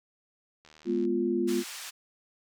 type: click train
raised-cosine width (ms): 0.2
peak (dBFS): -36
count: 32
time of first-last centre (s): 0.65-1.052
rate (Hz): 77.2
type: chord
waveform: sine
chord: F diminished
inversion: first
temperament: equal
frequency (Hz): 207.7 / 246.9 / 349.2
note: Ab3 / Cb4 / F4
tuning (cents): 0 / 0 / 0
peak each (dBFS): -32 / -30 / -27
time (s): 0.85-1.64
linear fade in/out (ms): 50
type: band-pass noise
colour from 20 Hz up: white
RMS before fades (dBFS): -41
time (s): 1.47-1.91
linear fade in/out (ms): 20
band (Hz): 1100 to 7700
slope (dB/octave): 12
effects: none